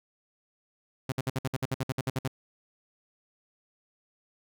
sawtooth tone bursts, 131.4 Hz, C3, 8 cents sharp, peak -23 dBFS, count 14, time 1.09-2.278 s, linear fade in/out 5 ms, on 31 ms, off 58 ms, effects none

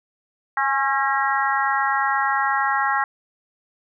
harmonic tone with a mistuned harmonic, 271.4 Hz, C#4, 36 cents flat, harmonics 3 / 4 / 5 / 6 / 7, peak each -23 / -24 / -25 / -26 / -26 dBFS, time 0.57-3.04 s, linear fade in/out 2 ms, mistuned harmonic 3, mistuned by +29 cents, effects none

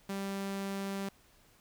sawtooth tone, 196.4 Hz, G3, 4 cents sharp, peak -31 dBFS, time 0.09-1.09 s, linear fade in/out 5 ms, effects pink hiss -64 dBFS RMS until 1.6 s

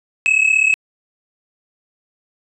triangle tone pair together, 2561 / 2597 Hz, D#7 / E7, +49 / -26 cents, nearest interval unison, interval 25 cents, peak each -13 dBFS, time 0.26-0.74 s, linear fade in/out 0 ms, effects resampled to 24000 Hz

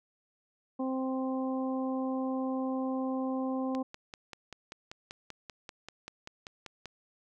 harmonic tone, 261.6 Hz, C4, in tune, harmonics 1 / 2 / 3 / 4, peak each -31 / -37 / -41 / -43 dBFS, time 0.79-3.83 s, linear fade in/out 10 ms
click train, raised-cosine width 0.2 ms, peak -25 dBFS, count 17, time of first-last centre 3.75-6.857 s, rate 5.15 Hz
effects none

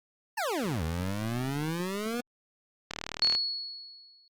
25% pulse exponential two-way sweep, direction down then up, 939 to 77.78 to 248 Hz, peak -25 dBFS, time 0.37-2.21 s, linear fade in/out 10 ms, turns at 0.83 s
click train, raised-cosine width 0.2 ms, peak -16 dBFS, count 18, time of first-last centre 2.91-3.35 s, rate 38.6 Hz
sine tone with exponential decay, 4370 Hz, C#8, 26 cents flat, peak -20 dBFS, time 3.22-4.28 s, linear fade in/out 2 ms, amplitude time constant 230 ms
effects Opus 48 kbps

